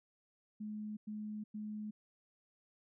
sine tone bursts, 212.3 Hz, G#3, 38 cents sharp, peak -40 dBFS, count 3, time 0.6-1.91 s, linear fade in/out 10 ms, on 370 ms, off 100 ms, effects none

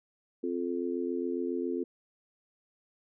sine chord, F major, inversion second, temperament just, 261.9 / 349.2 / 436.5 Hz, C4 / F4 / A4, +2 / 0 / -14 cents, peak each -34 / -33 / -36 dBFS, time 0.43-1.84 s, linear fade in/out 10 ms, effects none

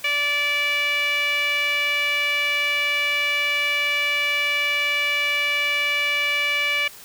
sawtooth tone with band-pass filter, 581 Hz, D5, 19 cents flat, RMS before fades -22 dBFS, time 0.04-6.88 s, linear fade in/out 5 ms, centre 2500 Hz, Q 6.8, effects white hiss -43 dBFS RMS until 7.04 s

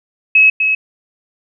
sine tone with echo, 2570 Hz, E7, 45 cents flat, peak -5 dBFS, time 0.35-0.5 s, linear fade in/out 5 ms, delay 250 ms, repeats 1, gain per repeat -6 dB, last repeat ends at 0.75 s, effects none

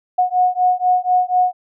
sine beating tone pair, 727 / 731.1 Hz, F#5 / F#5, -31 / -21 cents, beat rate 4.1 Hz, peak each -16 dBFS, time 0.18-1.53 s, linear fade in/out 10 ms, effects none

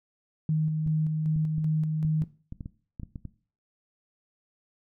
sine tone with tremolo, 155.9 Hz, D#3, 4 cents sharp, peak -22 dBFS, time 0.49-2.24 s, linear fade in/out 2 ms, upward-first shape square, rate 2.6 Hz, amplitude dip 30%
clicks, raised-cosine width 5 ms, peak -25 dBFS, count 12, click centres 0.865 / 1.361 / 1.582 / 2.049 / 2.218 / 2.524 / 2.608 / 2.659 / 2.998 / 3.033 / 3.158 / 3.253 s
effects noise-tail reverb RT60 0.4 s tail -17 dB re dry

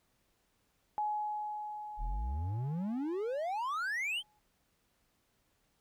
sine tone with exponential decay, 843 Hz, G#5, 26 cents sharp, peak -30 dBFS, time 0.98-4.39 s, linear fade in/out 0 ms, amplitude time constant 740 ms
triangle exponential sweep, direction up, 34.13 to 3226 Hz, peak -31 dBFS, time 1.97-4.23 s, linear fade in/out 50 ms
effects pink hiss -75 dBFS RMS until 5.8 s

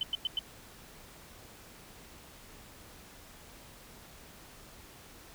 sine tone bursts, 3056 Hz, G7, 45 cents flat, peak -28 dBFS, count 4, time 0.01-0.391 s, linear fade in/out 2 ms, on 21 ms, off 99 ms, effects pink hiss -53 dBFS RMS until 5.34 s

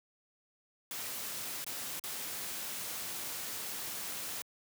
white noise with dropouts, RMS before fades -40 dBFS, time 0.91-4.42 s, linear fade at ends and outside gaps 1 ms, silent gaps 1.644-1.665 / 1.995-2.038 s, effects high-pass 100 Hz 12 dB/octave

